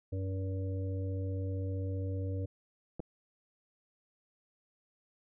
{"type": "harmonic tone", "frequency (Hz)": 95.3, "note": "G2", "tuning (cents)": -48, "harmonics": [1, 3, 5, 6], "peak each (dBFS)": [-33, -43, -44, -49], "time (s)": [0.12, 2.46], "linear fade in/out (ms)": 10}
{"type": "clicks", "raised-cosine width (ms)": 2, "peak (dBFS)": -27, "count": 2, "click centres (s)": [2.996, 3.002]}
{"effects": []}